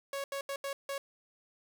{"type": "tone bursts at uneven times", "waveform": "sawtooth", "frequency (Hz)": 554.4, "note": "C#5", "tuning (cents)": 0, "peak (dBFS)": -31, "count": 5, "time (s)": [[0.13, 0.24], [0.32, 0.41], [0.49, 0.56], [0.64, 0.73], [0.89, 0.98]], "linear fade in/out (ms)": 2, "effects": []}